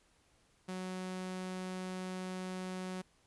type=tone; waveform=sawtooth; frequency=185 Hz; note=F#3; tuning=in tune; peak=-35 dBFS; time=0.68-3.02 s; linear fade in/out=10 ms; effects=pink hiss -70 dBFS RMS until 3.26 s + resampled to 24000 Hz